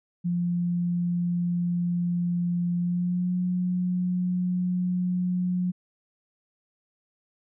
sine tone with pitch glide, 174.61 to 180.35 Hz, F3 to F#3, 0 to -44 cents, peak -23 dBFS, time 0.24-5.72 s, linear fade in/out 20 ms, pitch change +56 cents, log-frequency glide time 2.78-3.33 s, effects none

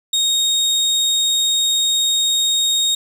30% pulse tone, 3729 Hz, A#7, in tune, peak -12 dBFS, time 0.13-2.95 s, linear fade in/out 5 ms, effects resampled to 32000 Hz + 8-bit

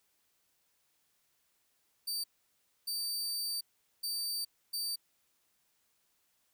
sawtooth tone bursts at uneven times, 4628 Hz, D8, 26 cents flat, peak -31 dBFS, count 4, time 2.07-2.24 / 2.87-3.61 / 4.03-4.45 / 4.73-4.96 s, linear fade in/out 10 ms, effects white hiss -75 dBFS RMS until 6.53 s

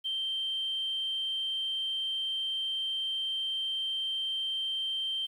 sine tone, 3136 Hz, G7, in tune, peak -29 dBFS, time 0.04-5.27 s, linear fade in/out 20 ms, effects tanh soft clip ceiling -25 dBFS + 10-bit

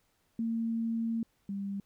sine tone pair in turn, 228 / 198.51 Hz, A#3 / G3, -38 / +22 cents, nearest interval major second, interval 240 cents, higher first, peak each -29 / -33 dBFS, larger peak first, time 0.39-1.23 / 1.49-1.8 s, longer first, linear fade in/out 2 ms, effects pink hiss -73 dBFS RMS until 1.85 s

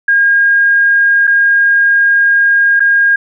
sine tone with dropouts, 1622 Hz, G#6, 41 cents flat, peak -6 dBFS, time 0.08-3.16 s, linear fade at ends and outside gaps 5 ms, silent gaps 1.271-1.275 / 2.796-2.803 s, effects none

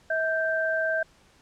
sine tone pair together, 643.5 / 1568 Hz, E5 / G6, -42 / 0 cents, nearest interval octave + minor third, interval 1542 cents, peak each -26 dBFS, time 0.1-1.03 s, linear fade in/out 5 ms, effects pink hiss -59 dBFS RMS until 1.41 s + low-pass 8000 Hz 12 dB/octave

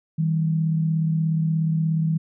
sine tone pair together, 160 / 196.82 Hz, D#3 / G3, +49 / +7 cents, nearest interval major third, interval 358 cents, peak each -19 / -30 dBFS, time 0.18-2.18 s, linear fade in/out 10 ms, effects none

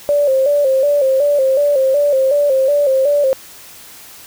sine tone with vibrato, 554.4 Hz, C#5, in tune, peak -10 dBFS, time 0.09-3.33 s, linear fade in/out 0 ms, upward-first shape square, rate 2.7 Hz, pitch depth 77 cents each way, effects white hiss -38 dBFS RMS until 4.26 s

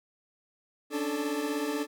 40% pulse tone cluster, 279.6 / 296 / 438 Hz, C#4 / D4 / A4, +15 / +14 / -8 cents, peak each -36 / -31 / -33 dBFS, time 0.9-1.87 s, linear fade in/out 50 ms, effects none

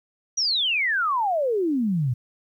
sine exponential sweep, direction down, 5910 to 115.8 Hz, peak -20 dBFS, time 0.37-2.14 s, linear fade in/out 10 ms, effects 10-bit

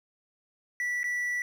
triangle tone with dropouts, 1958 Hz, B6, 15 cents flat, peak -26 dBFS, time 0.8-1.42 s, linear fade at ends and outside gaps 1 ms, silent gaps 1.032-1.041 s, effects 10-bit

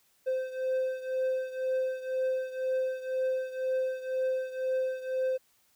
triangle beating tone pair, 518 / 520 Hz, C5 / C5, -17 / -11 cents, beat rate 2 Hz, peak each -28 / -32 dBFS, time 0.26-5.38 s, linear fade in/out 20 ms, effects white hiss -68 dBFS RMS until 5.75 s

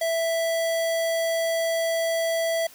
square tone, 660 Hz, E5, 2 cents sharp, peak -23 dBFS, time 0.01-2.67 s, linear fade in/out 5 ms, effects white hiss -49 dBFS RMS until 2.74 s

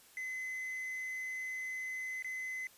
triangle tone with dropouts, 2036 Hz, C7, 48 cents flat, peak -36 dBFS, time 0.17-2.67 s, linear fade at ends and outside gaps 1 ms, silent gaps 2.224-2.245 s, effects white hiss -61 dBFS RMS until 2.77 s + resampled to 32000 Hz

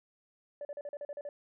sine tone bursts, 579 Hz, D5, 25 cents flat, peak -36 dBFS, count 9, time 0.61-1.29 s, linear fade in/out 2 ms, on 40 ms, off 40 ms, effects tanh soft clip ceiling -34 dBFS

